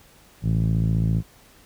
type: tone with low-pass filter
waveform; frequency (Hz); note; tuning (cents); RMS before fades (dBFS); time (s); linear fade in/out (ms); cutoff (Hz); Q
5% pulse; 55; A1; 0; -21; 0.42-1.23; 50; 140; 3.3
effects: pink hiss -53 dBFS RMS until 1.65 s